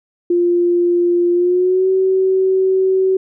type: tone with pitch glide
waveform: sine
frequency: 349.2 to 378.6 Hz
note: F4 to F#4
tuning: 0 to +40 cents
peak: -11 dBFS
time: 0.3-3.17 s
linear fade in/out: 5 ms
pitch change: +140 cents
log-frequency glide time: 1.33-1.89 s
effects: none